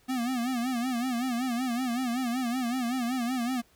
square tone with vibrato, 246.9 Hz, B3, in tune, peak -28 dBFS, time 0.08-3.62 s, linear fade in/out 20 ms, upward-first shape sine, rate 5.3 Hz, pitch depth 110 cents each way, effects pink hiss -63 dBFS RMS until 3.75 s

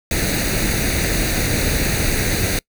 pink noise with comb filter, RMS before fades -19 dBFS, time 0.11-2.59 s, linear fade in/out 2 ms, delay 0.47 ms, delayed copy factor +0.7, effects noise-tail reverb RT60 0.1 s tail -26 dB re dry

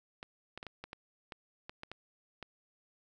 clicks, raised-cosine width 0.3 ms, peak -27 dBFS, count 11, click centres 0.229 / 0.576 / 0.629 / 0.667 / 0.84 / 0.931 / 1.322 / 1.695 / 1.834 / 1.916 / 2.427 s, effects none

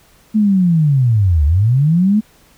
sine linear two-way sweep, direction down then up, 220.1 to 69.6 to 220.1 Hz, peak -9 dBFS, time 0.34-2.21 s, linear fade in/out 20 ms, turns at 1.45 s, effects pink hiss -50 dBFS RMS until 2.57 s

